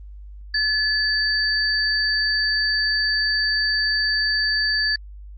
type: tone pair together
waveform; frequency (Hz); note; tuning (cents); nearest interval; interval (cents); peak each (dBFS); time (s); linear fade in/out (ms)
sine; 1723 / 4600; A6 / D8; -37 / -37; octave + perfect fourth; 1700; -21; 0.54-4.96; 5
effects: added 50 Hz sine -36 dBFS peak until 5.37 s + Opus 24 kbps

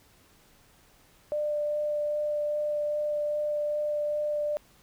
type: tone with vibrato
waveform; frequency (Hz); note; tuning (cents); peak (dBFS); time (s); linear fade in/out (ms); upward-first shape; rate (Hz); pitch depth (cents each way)
sine; 595; D5; +22; -26; 1.32-4.57; 0; sine; 2.5; 8
effects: pink hiss -60 dBFS RMS until 4.82 s

